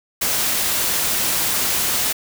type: noise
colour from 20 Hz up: white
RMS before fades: -20 dBFS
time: 0.21-2.13 s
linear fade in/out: 10 ms
effects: none